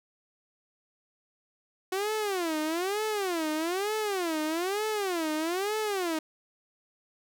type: tone with vibrato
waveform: sawtooth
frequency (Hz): 365.2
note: F#4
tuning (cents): -23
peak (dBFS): -24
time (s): 1.92-6.19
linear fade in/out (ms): 5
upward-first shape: sine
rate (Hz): 1.1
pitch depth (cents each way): 300
effects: none